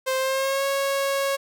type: tone with pitch glide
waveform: sawtooth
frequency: 523.3 to 550.9 Hz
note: C5 to C#5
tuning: 0 to -11 cents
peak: -18 dBFS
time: 0.06-1.37 s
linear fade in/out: 20 ms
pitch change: +89 cents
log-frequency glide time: 0.17-0.65 s
effects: none